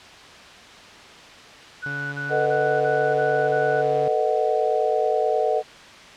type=tone bursts; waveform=sine; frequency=1480 Hz; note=F#6; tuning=in tune; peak=-27 dBFS; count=6; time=1.82-3.825 s; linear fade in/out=20 ms; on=310 ms; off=29 ms
type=tone; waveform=sawtooth; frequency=142.3 Hz; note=C#3; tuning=46 cents sharp; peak=-28 dBFS; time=1.86-4.08 s; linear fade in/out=0 ms
type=chord; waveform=sine; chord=B dominant seventh; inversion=third; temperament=just; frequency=444.5 / 493.9 / 617.4 / 740.8 Hz; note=A4 / B4 / D#5 / F#5; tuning=+18 / 0 / -14 / +2 cents; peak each=-23 / -26 / -24 / -24 dBFS; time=2.29-5.63 s; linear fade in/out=50 ms
effects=white hiss -43 dBFS RMS until 6.16 s + low-pass 4000 Hz 12 dB/octave